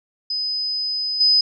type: tone with level steps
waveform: sine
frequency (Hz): 5020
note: D#8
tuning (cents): +15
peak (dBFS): -21 / -12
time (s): 0.3-1.41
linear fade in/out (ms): 5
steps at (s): 1.2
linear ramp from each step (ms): 10
effects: none